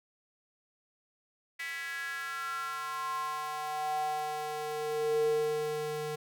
square tone with high-pass filter sweep, 151.6 Hz, D#3, 45 cents flat, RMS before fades -34 dBFS, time 1.59-6.16 s, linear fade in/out 10 ms, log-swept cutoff 2000 to 310 Hz, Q 6.2, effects none

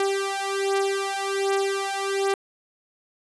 sawtooth beating tone pair, 392 / 393.3 Hz, G4 / G4, 0 / +6 cents, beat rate 1.3 Hz, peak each -22 dBFS, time 0-2.34 s, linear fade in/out 2 ms, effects resampled to 24000 Hz

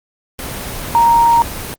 sine tone in noise, 932.3 Hz, A#5, in tune, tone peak -7 dBFS, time 0.95-1.42 s, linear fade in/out 0 ms, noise pink, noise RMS -25 dBFS, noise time 0.39-1.74 s, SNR +15 dB, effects Opus 24 kbps

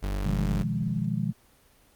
40% pulse tone, 49 Hz, G1, in tune, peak -26 dBFS, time 0.02-0.64 s, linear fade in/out 20 ms
sine chord, F half-diminished seventh, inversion second, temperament equal, 123.47 / 155.56 / 174.61 / 207.7 Hz, Cb3 / Eb3 / F3 / Ab3, 0 / 0 / 0 / 0 cents, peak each -31 dBFS, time 0.24-1.33 s, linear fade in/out 20 ms
effects pink hiss -60 dBFS RMS until 1.95 s + Opus 24 kbps

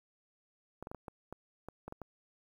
clicks, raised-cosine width 1 ms, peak -29 dBFS, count 10, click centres 0.826 / 0.871 / 0.915 / 0.947 / 1.082 / 1.326 / 1.686 / 1.88 / 1.924 / 2.017 s, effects 10-bit

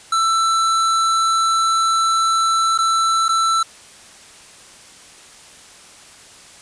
square tone with dropouts, 1331 Hz, E6, 16 cents sharp, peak -15 dBFS, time 0.12-3.63 s, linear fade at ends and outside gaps 5 ms, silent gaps 2.778-2.786 / 3.283-3.29 s, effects white hiss -43 dBFS RMS until 6.61 s + resampled to 22050 Hz

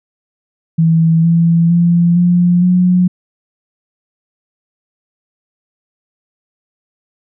sine tone with pitch steps, 163.4 / 167.51 / 171.72 / 176.04 / 180.47 Hz, E3 / E3 / F3 / F3 / F#3, -15 / +28 / -29 / +14 / -43 cents, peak -7 dBFS, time 0.78-3.08 s, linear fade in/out 10 ms, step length 460 ms, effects none

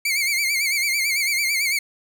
sawtooth tone with vibrato, 2217 Hz, C#7, in tune, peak -16 dBFS, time 0.05-1.79 s, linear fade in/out 5 ms, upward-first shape sine, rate 9 Hz, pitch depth 100 cents each way, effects none

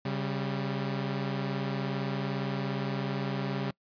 sawtooth tone pair together, 136.5 / 196 Hz, C#3 / G3, -26 / 0 cents, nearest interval tritone, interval 626 cents, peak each -28 / -30 dBFS, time 0.05-3.71 s, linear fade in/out 5 ms, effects noise-tail reverb RT60 0.1 s tail -24 dB re dry + resampled to 11025 Hz

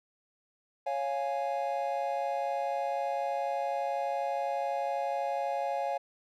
triangle chord, Db major, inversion none, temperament equal, 554.4 / 698.5 / 830.6 Hz, Db5 / F5 / Ab5, 0 / 0 / 0 cents, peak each -32 dBFS, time 0.86-5.98 s, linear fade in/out 10 ms, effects none

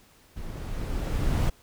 brown noise with level ramp, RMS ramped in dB -37 to -22 dBFS, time 0.36-1.5 s, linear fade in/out 10 ms, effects pink hiss -58 dBFS RMS until 1.62 s

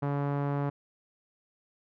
sawtooth tone with low-pass filter, 142.3 Hz, C#3, 46 cents sharp, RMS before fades -30 dBFS, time 0.02-0.7 s, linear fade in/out 10 ms, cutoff 1100 Hz, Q 1.2, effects none

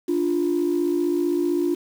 sine tone pair together, 293.6 / 349.2 Hz, D4 / F4, 0 / 0 cents, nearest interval minor third, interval 300 cents, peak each -22 / -20 dBFS, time 0.08-1.75 s, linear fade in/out 10 ms, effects tanh soft clip ceiling -14 dBFS + 7-bit

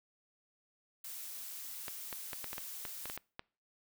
blue noise, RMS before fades -45 dBFS, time 1.04-3.17 s, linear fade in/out 5 ms
clicks, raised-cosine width 0.3 ms, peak -25 dBFS, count 11, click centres 1.882 / 2.128 / 2.332 / 2.443 / 2.531 / 2.581 / 2.852 / 3.056 / 3.099 / 3.176 / 3.394 s
effects noise-tail reverb RT60 0.4 s tail -25 dB re dry

